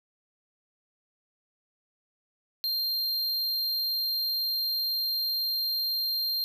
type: tone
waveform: square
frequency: 4186 Hz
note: C8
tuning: in tune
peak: -27 dBFS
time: 2.64-6.44 s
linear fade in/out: 0 ms
effects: none